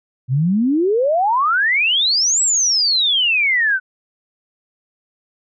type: exponential two-way sweep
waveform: sine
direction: up then down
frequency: 121 to 7890 to 1480 Hz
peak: -13 dBFS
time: 0.28-3.8 s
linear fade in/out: 50 ms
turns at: 2.42 s
effects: none